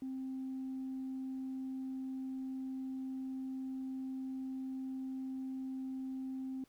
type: tone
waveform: sine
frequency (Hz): 262.9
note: C4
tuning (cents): +8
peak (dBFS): -37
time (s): 0.02-6.64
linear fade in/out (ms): 2
effects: tanh soft clip ceiling -35 dBFS + pink hiss -71 dBFS RMS until 6.68 s